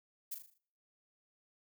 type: noise with echo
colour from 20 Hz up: violet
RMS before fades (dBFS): -40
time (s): 0.31-0.35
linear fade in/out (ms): 10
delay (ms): 39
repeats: 6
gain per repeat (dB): -6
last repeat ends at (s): 0.584
effects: noise-tail reverb RT60 0.6 s tail -26 dB re dry